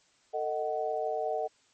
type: chord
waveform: sine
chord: D# diminished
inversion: second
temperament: just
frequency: 448 / 622.3 / 746.7 Hz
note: A4 / D#5 / F#5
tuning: +31 / 0 / +16 cents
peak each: -34 / -33 / -33 dBFS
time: 0.33-1.48 s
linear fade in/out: 20 ms
effects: white hiss -66 dBFS RMS until 1.73 s + MP3 32 kbps